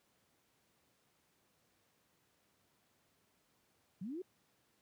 sine linear sweep, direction up, 166 to 388.2 Hz, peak -40 dBFS, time 4.01-4.22 s, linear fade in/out 5 ms, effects pink hiss -75 dBFS RMS until 4.81 s + high-pass 100 Hz 12 dB/octave

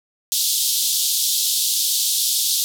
pink band-pass noise, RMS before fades -20 dBFS, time 0.32-2.64 s, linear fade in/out 0 ms, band 3400 to 16000 Hz, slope 48 dB/octave, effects none

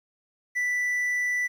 triangle tone, 1975.5 Hz, B6, in tune, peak -22 dBFS, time 0.55-1.48 s, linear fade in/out 20 ms, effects 10-bit

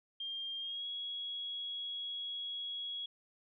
sine tone with pitch glide, 3202 to 3328 Hz, G7 to G#7, +36 to +3 cents, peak -38 dBFS, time 0.2-3.06 s, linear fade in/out 5 ms, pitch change +67 cents, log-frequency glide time 0.59-0.86 s, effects none

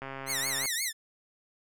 click train, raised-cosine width 0.5 ms, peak -24 dBFS, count 87, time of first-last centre 0.02-0.657 s, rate 135 Hz
10% pulse tone with vibrato, 1975.5 Hz, B6, in tune, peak -20 dBFS, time 0.26-0.93 s, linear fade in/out 50 ms, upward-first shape triangle, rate 5.7 Hz, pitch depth 220 cents each way
effects none

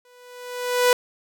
sawtooth tone with exponential growth, 493.7 Hz, B4, 1 cent flat, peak -9 dBFS, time 0.05-0.93 s, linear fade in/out 2 ms, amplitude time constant 190 ms, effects none

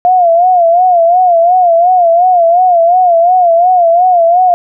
sine tone with vibrato, 702 Hz, F5, 9 cents sharp, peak -4 dBFS, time 0.05-4.54 s, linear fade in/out 0 ms, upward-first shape sine, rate 2.8 Hz, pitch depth 96 cents each way, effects none

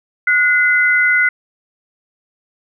sine tone pair together, 1454.8 / 2045 Hz, F#6 / C7, -30 / -40 cents, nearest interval tritone, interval 590 cents, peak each -13 dBFS, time 0.27-1.29 s, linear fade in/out 5 ms, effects none

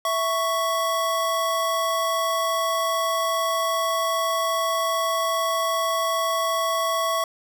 square tone pair together, 659 / 1112.5 Hz, E5 / C#6, -1 / +6 cents, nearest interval major sixth, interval 907 cents, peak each -26 / -24 dBFS, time 0.05-7.24 s, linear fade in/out 2 ms, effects none

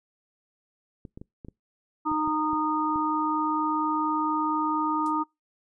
clicks, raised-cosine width 3 ms, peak -28 dBFS, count 9, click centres 1.052 / 1.175 / 1.215 / 1.448 / 1.485 / 2.116 / 2.276 / 2.532 / 2.959 s
harmonic tone, 308.1 Hz, D#4, 17 cents flat, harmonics 1 / 3 / 4, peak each -28 / -28 / -28 dBFS, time 2.05-5.24 s, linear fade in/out 20 ms
violet noise with exponential decay, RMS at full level -38 dBFS, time 5.06-5.15 s, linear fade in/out 1 ms, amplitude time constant 19 ms
effects noise-tail reverb RT60 0.2 s tail -26 dB re dry + resampled to 22050 Hz

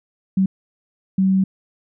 sine tone bursts at uneven times, 190.7 Hz, G3, 47 cents flat, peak -13 dBFS, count 2, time 0.37-0.46 / 1.18-1.44 s, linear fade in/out 5 ms, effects none

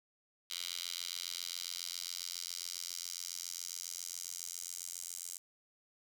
10% pulse tone with high-pass filter sweep, 87.31 Hz, F2, in tune, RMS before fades -43 dBFS, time 0.5-5.38 s, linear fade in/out 5 ms, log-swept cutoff 3700 to 7300 Hz, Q 2.1, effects none

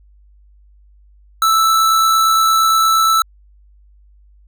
square tone with amplitude modulation, 1318.5 Hz, E6, in tune, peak -10 dBFS, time 1.42-3.22 s, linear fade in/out 2 ms, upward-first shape sine, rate 68.6 Hz, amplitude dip 25%, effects added 50 Hz sine -45 dBFS peak until 4.47 s

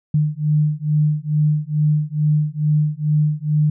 sine beating tone pair, 150 / 152.3 Hz, D3 / D#3, +37 / -37 cents, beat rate 2.3 Hz, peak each -18 dBFS, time 0.14-3.7 s, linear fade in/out 5 ms, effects none

